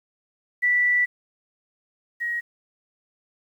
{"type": "tone pair in turn", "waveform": "sine", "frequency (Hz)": [1965, 1893.9], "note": ["B6", "A#6"], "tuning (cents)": [-9, 27], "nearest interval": "minor second", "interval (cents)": 64, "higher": "first", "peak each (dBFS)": [-17, -24], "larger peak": "first", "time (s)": [[0.62, 1.06], [2.2, 2.41]], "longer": "first", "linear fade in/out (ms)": 20, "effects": ["9-bit"]}